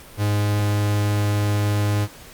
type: tone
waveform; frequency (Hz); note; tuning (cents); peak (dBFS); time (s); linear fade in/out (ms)
45% pulse; 103.5; G#2; -5; -18; 0.17-2.08; 50
effects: pink hiss -43 dBFS RMS until 2.33 s + Opus 48 kbps